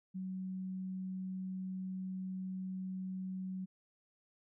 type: tone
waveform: sine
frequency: 187.3 Hz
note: F#3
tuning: 21 cents sharp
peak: -38 dBFS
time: 0.14-3.66 s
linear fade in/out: 20 ms
effects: none